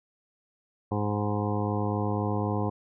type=harmonic tone with a mistuned harmonic; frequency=103.83 Hz; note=G#2; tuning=in tune; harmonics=1 / 2 / 3 / 4 / 5 / 7 / 8 / 9 / 10; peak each=-29 / -32 / -34 / -35 / -36 / -37 / -38 / -39 / -39 dBFS; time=0.91-2.7 s; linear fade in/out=10 ms; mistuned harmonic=9; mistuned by=+29 cents; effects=none